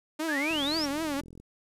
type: tone with vibrato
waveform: sawtooth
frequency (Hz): 299.5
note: D4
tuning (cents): +34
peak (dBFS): -25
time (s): 0.19-1.21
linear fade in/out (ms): 10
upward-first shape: triangle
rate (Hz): 3.9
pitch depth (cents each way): 180
type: exponential sweep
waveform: sine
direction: up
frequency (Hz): 1569 to 5690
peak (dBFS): -29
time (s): 0.28-0.86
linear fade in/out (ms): 10
type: click train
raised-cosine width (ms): 3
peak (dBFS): -35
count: 39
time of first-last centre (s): 0.51-1.4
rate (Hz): 42.7
effects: resampled to 32000 Hz + 10-bit